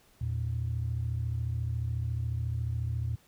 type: tone pair together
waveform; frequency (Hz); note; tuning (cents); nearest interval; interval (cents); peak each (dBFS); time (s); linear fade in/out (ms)
sine; 82.38 / 116.5; E2 / A#2; -1 / -1; tritone; 600; -32 / -30; 0.21-3.16; 5
effects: tanh soft clip ceiling -23 dBFS + pink hiss -63 dBFS RMS until 3.27 s